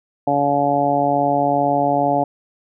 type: harmonic tone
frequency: 142.3 Hz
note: C#3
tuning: 46 cents sharp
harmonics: 1 / 2 / 3 / 4 / 5 / 6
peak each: -28 / -22 / -28 / -21 / -18 / -22 dBFS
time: 0.27-2.24 s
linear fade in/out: 5 ms
effects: none